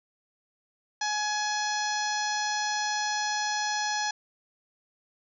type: harmonic tone with a mistuned harmonic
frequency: 841 Hz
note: G#5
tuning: 22 cents sharp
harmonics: 1 / 2 / 3 / 4 / 5 / 6 / 7 / 8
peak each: -30 / -32 / -42 / -40 / -37 / -37 / -36 / -44 dBFS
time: 1.01-4.11 s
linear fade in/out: 5 ms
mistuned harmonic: 6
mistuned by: +29 cents
effects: none